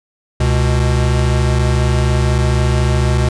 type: tone pair together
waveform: square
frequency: 69.3 / 123.48 Hz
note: C#2 / B2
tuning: 0 / 0 cents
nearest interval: minor seventh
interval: 1000 cents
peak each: -15 dBFS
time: 0.4-3.29 s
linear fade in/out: 5 ms
effects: resampled to 22050 Hz